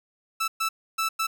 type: tone bursts at uneven times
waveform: sawtooth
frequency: 1318.5 Hz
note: E6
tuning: in tune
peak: -20 dBFS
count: 4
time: 0.4-0.48 / 0.6-0.69 / 0.98-1.09 / 1.19-1.27 s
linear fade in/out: 10 ms
effects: none